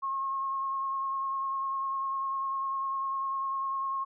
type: tone with vibrato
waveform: sine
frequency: 1081 Hz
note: C#6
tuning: 44 cents flat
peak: -29 dBFS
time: 0.02-4.05 s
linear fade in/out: 20 ms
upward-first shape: sine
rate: 10 Hz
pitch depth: 17 cents each way
effects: none